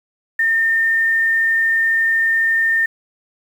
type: tone with quantisation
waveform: sine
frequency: 1814 Hz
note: A#6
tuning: 48 cents flat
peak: -13 dBFS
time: 0.39-2.86 s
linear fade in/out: 5 ms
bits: 7
effects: none